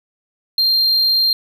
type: tone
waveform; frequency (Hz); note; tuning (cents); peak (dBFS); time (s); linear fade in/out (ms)
triangle; 4186; C8; 0; -11; 0.58-1.33; 2
effects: none